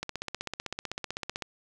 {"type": "click train", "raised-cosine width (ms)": 0.2, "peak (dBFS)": -16, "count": 23, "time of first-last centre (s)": [0.03, 1.422], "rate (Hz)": 15.8, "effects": []}